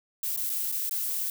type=noise with dropouts; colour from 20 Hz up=violet; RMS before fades=-30 dBFS; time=0.23-1.3 s; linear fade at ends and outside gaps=2 ms; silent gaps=0.364-0.373 / 0.495-0.499 / 0.717-0.722 / 0.895-0.91 s; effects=none